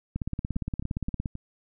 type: two click trains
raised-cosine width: 5 ms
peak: -23 / -17 dBFS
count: 4 / 20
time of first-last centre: 0.56-1.354 / 0.16-1.258 s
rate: 3.78 / 17.3 Hz
effects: none